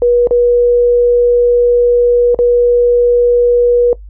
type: tone with dropouts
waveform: sine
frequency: 483 Hz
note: B4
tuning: 39 cents flat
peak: -6 dBFS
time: 0.02-3.93 s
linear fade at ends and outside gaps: 1 ms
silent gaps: 0.272-0.309 / 2.346-2.389 s
effects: noise-tail reverb RT60 0.1 s tail -18 dB re dry + added 50 Hz sine -29 dBFS peak until 4.09 s